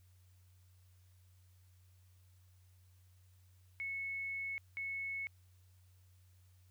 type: tone bursts at uneven times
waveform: sine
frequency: 2200 Hz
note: C#7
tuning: 14 cents flat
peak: -38 dBFS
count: 2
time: 3.8-4.58 / 4.77-5.27 s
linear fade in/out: 0 ms
effects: added 91 Hz sine -62 dBFS peak until 6.7 s + white hiss -75 dBFS RMS until 6.7 s